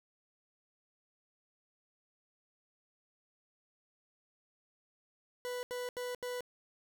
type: tone bursts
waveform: 40% pulse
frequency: 493.9 Hz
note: B4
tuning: in tune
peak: -36 dBFS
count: 4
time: 5.45-6.407 s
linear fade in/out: 0 ms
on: 180 ms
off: 79 ms
effects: none